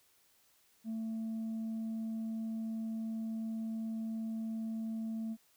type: tone with tanh clipping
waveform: sine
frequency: 223.1 Hz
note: A3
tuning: 24 cents sharp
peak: -36 dBFS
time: 0.84-5.37 s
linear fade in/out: 50 ms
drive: 1 dB
effects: white hiss -69 dBFS RMS until 5.56 s